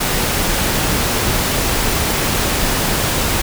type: noise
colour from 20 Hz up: pink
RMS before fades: -17 dBFS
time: 0-3.42 s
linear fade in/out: 10 ms
effects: none